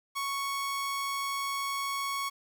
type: tone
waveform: sawtooth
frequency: 1108.7 Hz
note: C#6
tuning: in tune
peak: -27 dBFS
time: 0.15-2.3 s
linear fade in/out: 20 ms
effects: 10-bit